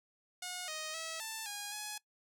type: tone with pitch steps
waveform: 5% pulse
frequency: 723 / 624 / 648 / 886 / 820 / 841 Hz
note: F#5 / D#5 / E5 / A5 / G#5 / G#5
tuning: -40 / +5 / -30 / +12 / -22 / +22 cents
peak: -28 dBFS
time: 0.42-1.98 s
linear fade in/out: 5 ms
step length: 260 ms
effects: noise-tail reverb RT60 0.1 s tail -20 dB re dry